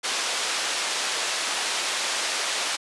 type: band-pass noise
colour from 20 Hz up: white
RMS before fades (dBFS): -27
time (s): 0.03-2.77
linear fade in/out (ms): 20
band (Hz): 480 to 5800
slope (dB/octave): 12
effects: resampled to 24000 Hz